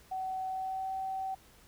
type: tone with pitch glide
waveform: sine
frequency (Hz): 755 to 765.5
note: F#5 to G5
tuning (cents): +35 to -41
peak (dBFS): -33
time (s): 0.11-1.35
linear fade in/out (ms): 10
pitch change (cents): +24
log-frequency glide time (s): 0.48-0.94
effects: added 60 Hz sine -66 dBFS peak until 1.67 s + pink hiss -60 dBFS RMS until 1.67 s